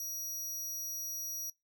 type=tone; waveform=sawtooth; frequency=5760 Hz; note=F#8; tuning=47 cents flat; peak=-34 dBFS; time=0-1.5 s; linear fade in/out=2 ms; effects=noise-tail reverb RT60 0.2 s tail -24 dB re dry